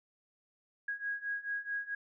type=beating tone pair; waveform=sine; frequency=1645 / 1649.6 Hz; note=G#6 / G#6; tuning=-17 / -12 cents; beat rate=4.6 Hz; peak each=-39 / -37 dBFS; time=0.88-1.95 s; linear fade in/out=5 ms; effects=none